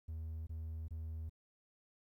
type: tone bursts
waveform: triangle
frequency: 80.1 Hz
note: E2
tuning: 49 cents flat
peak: -38 dBFS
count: 3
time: 0.08-1.296 s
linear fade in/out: 10 ms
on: 390 ms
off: 23 ms
effects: tanh soft clip ceiling -34 dBFS + 13-bit